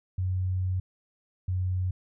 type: tone pair in turn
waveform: sine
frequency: 92.5 / 91.97 Hz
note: F#2 / F#2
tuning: 0 / -10 cents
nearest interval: unison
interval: 10 cents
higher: first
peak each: -25 dBFS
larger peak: neither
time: 0.18-0.8 / 1.48-1.91 s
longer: first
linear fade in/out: 5 ms
effects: none